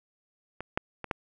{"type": "clicks", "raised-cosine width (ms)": 0.5, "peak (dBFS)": [-21, -11, -21, -13], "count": 4, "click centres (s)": [0.606, 0.775, 1.043, 1.112], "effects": []}